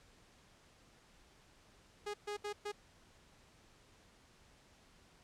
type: tone bursts at uneven times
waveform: sawtooth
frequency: 413.5 Hz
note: G#4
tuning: 8 cents flat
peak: -35 dBFS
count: 4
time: 2.06-2.14 / 2.27-2.37 / 2.44-2.53 / 2.65-2.72 s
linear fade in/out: 10 ms
effects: pink hiss -65 dBFS RMS until 5.23 s + low-pass 8000 Hz 12 dB/octave